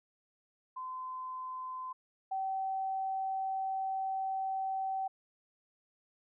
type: tone pair in turn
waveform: sine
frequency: 1027 / 768 Hz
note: C6 / G5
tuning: -33 / -36 cents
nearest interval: perfect fourth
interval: 503 cents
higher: first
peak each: -38 / -32 dBFS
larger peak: second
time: 0.76-1.93 / 2.31-5.08 s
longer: second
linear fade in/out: 10 ms
effects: none